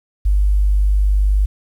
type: tone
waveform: sine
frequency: 49.88 Hz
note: G1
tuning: 31 cents sharp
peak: -11 dBFS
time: 0.25-1.46 s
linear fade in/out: 10 ms
effects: 8-bit